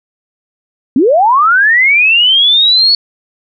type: linear sweep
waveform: sine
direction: up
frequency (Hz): 230.1 to 4445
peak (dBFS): -5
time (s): 0.96-2.95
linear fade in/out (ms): 2
effects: none